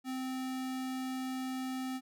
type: tone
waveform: square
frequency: 259.5 Hz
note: C4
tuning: 14 cents flat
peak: -36 dBFS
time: 0.04-2.01 s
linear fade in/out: 50 ms
effects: none